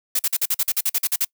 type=noise bursts; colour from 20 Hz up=blue; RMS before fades=-20 dBFS; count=13; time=0.15-1.248 s; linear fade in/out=5 ms; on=42 ms; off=46 ms; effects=noise-tail reverb RT60 0.1 s tail -26 dB re dry